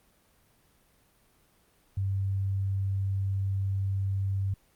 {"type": "tone", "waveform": "sine", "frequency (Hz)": 97.4, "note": "G2", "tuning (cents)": -11, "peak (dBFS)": -26, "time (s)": [1.97, 4.54], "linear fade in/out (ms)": 5, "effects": ["pink hiss -65 dBFS RMS until 4.75 s", "Opus 32 kbps"]}